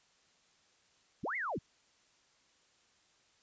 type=linear two-way sweep; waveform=sine; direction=up then down; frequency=60 to 2224 to 60 Hz; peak=-34 dBFS; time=1.23-1.59 s; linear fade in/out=10 ms; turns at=1.36 s; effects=white hiss -69 dBFS RMS until 3.42 s + resampled to 16000 Hz